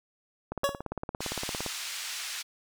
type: click train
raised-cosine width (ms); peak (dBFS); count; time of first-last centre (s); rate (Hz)
1; -19; 21; 0.52-1.663; 17.5
type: tone with exponential decay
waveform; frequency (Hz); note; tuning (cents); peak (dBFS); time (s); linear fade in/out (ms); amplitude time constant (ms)
25% pulse; 560; C#5; +18; -17; 0.64-0.82; 1; 37
type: band-pass noise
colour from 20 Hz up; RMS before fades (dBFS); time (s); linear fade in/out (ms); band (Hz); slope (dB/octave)
white; -37; 1.2-2.43; 20; 1500 to 6400; 12
effects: none